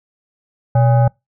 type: tone with frequency modulation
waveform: sine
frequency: 123.4 Hz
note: B2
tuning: 1 cent flat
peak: -9 dBFS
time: 0.75-1.08 s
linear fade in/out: 5 ms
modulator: 691 Hz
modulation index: 0.63
effects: noise-tail reverb RT60 0.2 s tail -26 dB re dry